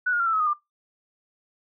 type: tone with pitch steps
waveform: sine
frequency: 1480 / 1427.9 / 1377.7 / 1329.2 / 1282.5 / 1237.4 / 1193.8 Hz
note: F#6 / F6 / F6 / E6 / E6 / D#6 / D6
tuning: 0 / +38 / -24 / +14 / -48 / -10 / +28 cents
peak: -20 dBFS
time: 0.06-0.536 s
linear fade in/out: 10 ms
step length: 68 ms
effects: noise-tail reverb RT60 0.2 s tail -24 dB re dry